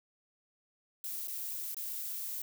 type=noise with dropouts; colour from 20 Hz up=violet; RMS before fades=-39 dBFS; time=1.04-2.42 s; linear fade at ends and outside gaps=2 ms; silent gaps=1.274-1.281 / 1.745-1.767 s; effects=none